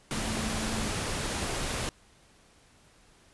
sine tone in noise, 220 Hz, A3, in tune, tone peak -35 dBFS, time 0.11-0.88 s, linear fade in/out 0 ms, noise pink, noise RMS -32 dBFS, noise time 0.11-1.89 s, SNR -6 dB, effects pink hiss -60 dBFS RMS until 3.33 s + resampled to 24000 Hz

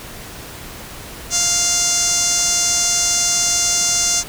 sawtooth tone with band-pass filter, 698.5 Hz, F5, in tune, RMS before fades -17 dBFS, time 1.3-4.24 s, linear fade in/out 50 ms, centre 6400 Hz, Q 4.7, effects pink hiss -34 dBFS RMS until 4.28 s

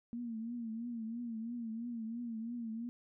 sine tone with vibrato, 231 Hz, A#3, 16 cents flat, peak -38 dBFS, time 0.13-2.89 s, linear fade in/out 0 ms, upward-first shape triangle, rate 3 Hz, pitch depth 97 cents each way, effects none

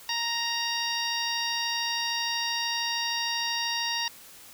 harmonic tone, 933 Hz, A#5, 1 cent sharp, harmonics 1 / 2 / 3 / 4 / 5 / 6, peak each -34 / -34 / -34 / -34 / -34 / -34 dBFS, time 0.09-4.08 s, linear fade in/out 2 ms, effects white hiss -49 dBFS RMS until 4.53 s

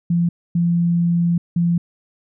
sine tone bursts at uneven times, 171.4 Hz, F3, 32 cents flat, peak -14 dBFS, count 3, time 0.1-0.29 / 0.55-1.38 / 1.56-1.78 s, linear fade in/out 5 ms, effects none

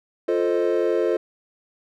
triangle chord, F dominant seventh, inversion none, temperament equal, 349.2 / 440 / 523.3 / 622.3 Hz, F4 / A4 / C5 / Eb5, 0 / 0 / 0 / 0 cents, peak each -21 / -21 / -23 / -26 dBFS, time 0.28-1.17 s, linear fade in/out 5 ms, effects none

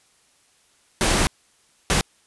pink noise bursts at uneven times, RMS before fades -19 dBFS, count 2, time 1.01-1.27 / 1.9-2.01 s, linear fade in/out 0 ms, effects white hiss -60 dBFS RMS until 2.26 s + resampled to 24000 Hz

